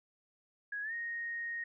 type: tone with pitch glide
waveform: sine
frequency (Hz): 1661.2 to 1864.6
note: G#6 to A#6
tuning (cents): 0 to 0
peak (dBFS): -36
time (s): 0.72-1.64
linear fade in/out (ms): 5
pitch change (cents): +200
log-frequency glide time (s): 0.82-0.93
effects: none